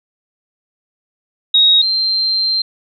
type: tone pair in turn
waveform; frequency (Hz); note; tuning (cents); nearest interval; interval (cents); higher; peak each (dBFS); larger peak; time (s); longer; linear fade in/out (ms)
sine; 3779 / 4148; A#7 / C8; +23 / -16; major second; 161; second; -7 / -13; first; 1.54-1.82 / 1.82-2.62; second; 5
effects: none